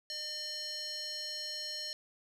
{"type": "tone with band-pass filter", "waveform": "square", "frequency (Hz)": 604, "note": "D5", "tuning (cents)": 48, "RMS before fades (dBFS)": -40, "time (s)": [0.1, 1.93], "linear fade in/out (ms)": 0, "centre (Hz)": 4800, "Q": 6.7, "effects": []}